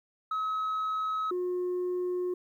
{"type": "tone pair in turn", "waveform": "sine", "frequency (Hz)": [1281, 360.2], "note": ["E6", "F#4"], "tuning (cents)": [-50, -46], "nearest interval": "octave + minor seventh", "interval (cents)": 2196, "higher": "first", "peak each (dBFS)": [-26, -26], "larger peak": "neither", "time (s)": [[0.31, 1.31], [1.31, 2.34]], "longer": "second", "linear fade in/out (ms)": 5, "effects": ["tanh soft clip ceiling -27 dBFS", "11-bit"]}